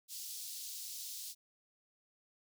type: high-pass noise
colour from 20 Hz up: pink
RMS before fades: -45 dBFS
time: 0.08-1.35 s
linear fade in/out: 50 ms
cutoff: 4100 Hz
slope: 24 dB/octave
effects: none